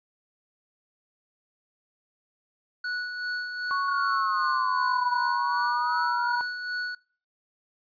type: tone with tremolo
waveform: square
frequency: 1473 Hz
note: F#6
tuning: 8 cents flat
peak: -28 dBFS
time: 2.84-6.95 s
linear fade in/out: 5 ms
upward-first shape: sine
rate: 2.6 Hz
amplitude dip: 45%
type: tone with pitch glide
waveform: sine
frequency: 1109 to 965.4 Hz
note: C#6 to B5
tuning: 0 to -40 cents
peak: -25 dBFS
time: 3.71-6.41 s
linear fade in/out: 0 ms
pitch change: -240 cents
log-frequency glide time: 4.08-5.19 s
type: exponential two-way sweep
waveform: sine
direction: down then up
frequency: 1457 to 987.8 to 1457 Hz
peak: -29 dBFS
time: 3.88-6.37 s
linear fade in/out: 5 ms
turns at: 5.1 s
effects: noise-tail reverb RT60 0.4 s tail -22 dB re dry + resampled to 11025 Hz